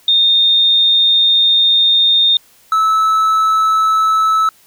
sine / triangle tone pair in turn, 3657 / 1304.2 Hz, A#7 / E6, -34 / -19 cents, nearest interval octave + tritone, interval 1785 cents, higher first, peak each -8 dBFS, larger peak neither, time 0.08-2.37 / 2.72-4.49 s, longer first, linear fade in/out 2 ms, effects white hiss -49 dBFS RMS until 4.66 s

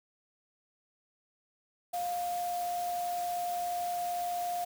sine tone in noise, 705 Hz, F5, 16 cents sharp, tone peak -31 dBFS, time 1.93-4.65 s, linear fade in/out 10 ms, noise white, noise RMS -45 dBFS, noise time 1.93-4.65 s, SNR +11 dB, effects none

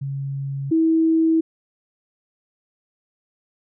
sine tone pair in turn, 137.9 / 323.7 Hz, C#3 / E4, -9 / -31 cents, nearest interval octave + minor third, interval 1478 cents, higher second, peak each -24 / -14 dBFS, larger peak second, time 0.01-0.71 / 0.71-1.41 s, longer neither, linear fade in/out 10 ms, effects none

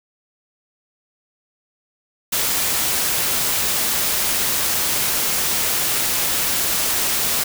white noise, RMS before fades -20 dBFS, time 2.32-7.44 s, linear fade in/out 10 ms, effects none

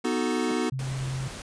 square chord, B dominant seventh, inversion none, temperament equal, 246.9 / 311.1 / 370 / 440 Hz, B3 / D#4 / F#4 / A4, 0 / 0 / 0 / 0 cents, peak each -29 / -31 / -31 / -33 dBFS, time 0.04-0.7 s, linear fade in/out 10 ms
square tone with exponential growth, 207.7 Hz, G#3, in tune, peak -33 dBFS, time 0.42-0.52 s, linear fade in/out 5 ms, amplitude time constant 20 ms
sine tone, 132.4 Hz, C3, 21 cents sharp, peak -28 dBFS, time 0.72-1.28 s, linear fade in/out 5 ms
pink noise, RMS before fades -39 dBFS, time 0.79-1.42 s, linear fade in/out 2 ms
effects resampled to 22050 Hz

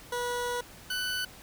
20% pulse tone pair in turn, 486.5 / 1494.5 Hz, B4 / F#6, -26 / +17 cents, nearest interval octave + perfect fifth, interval 1943 cents, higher second, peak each -25 dBFS, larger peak neither, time 0.12-0.61 / 0.9-1.25 s, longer first, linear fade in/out 5 ms, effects pink hiss -50 dBFS RMS until 1.42 s

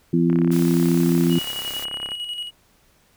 harmonic tone, 85 Hz, F2, 46 cents flat, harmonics 2 / 3 / 4, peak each -18 / -20 / -21 dBFS, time 0.13-1.39 s, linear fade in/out 5 ms
click train, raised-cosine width 0.5 ms, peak -20 dBFS, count 63, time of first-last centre 0.3-2.118 s, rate 34.1 Hz
white noise, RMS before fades -35 dBFS, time 0.51-1.85 s, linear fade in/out 10 ms
triangle tone with tremolo, 2908 Hz, F#7, 31 cents flat, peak -24 dBFS, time 1.29-2.51 s, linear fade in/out 50 ms, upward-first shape square, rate 11 Hz, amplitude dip 45%
effects pink hiss -59 dBFS RMS until 3.16 s

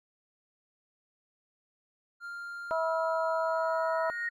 triangle tone with pitch glide, 1396.9 to 1440.3 Hz, F6 to F#6, 0 to -47 cents, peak -36 dBFS, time 2.2-4.3 s, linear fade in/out 50 ms, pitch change +53 cents, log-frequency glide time 3.31-4 s
harmonic tone, 324.6 Hz, E4, 27 cents flat, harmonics 2 / 3 / 4, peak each -29 / -33 / -35 dBFS, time 2.71-4.1 s, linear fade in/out 0 ms
sine tone with exponential growth, 1864.7 Hz, A#6, in tune, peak -29 dBFS, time 3.46-4.29 s, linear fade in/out 5 ms, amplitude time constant 180 ms
effects none

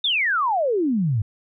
sine exponential sweep, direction down, 3729 to 98.4 Hz, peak -18 dBFS, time 0.04-1.22 s, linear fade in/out 5 ms, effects none

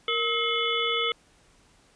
harmonic tone with a mistuned harmonic, 429.2 Hz, A4, 43 cents flat, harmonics 1 / 3 / 5 / 7 / 8, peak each -30 / -30 / -30 / -30 / -30 dBFS, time 0.08-1.12 s, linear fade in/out 2 ms, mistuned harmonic 1, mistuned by +140 cents, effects pink hiss -60 dBFS RMS until 1.95 s + resampled to 22050 Hz

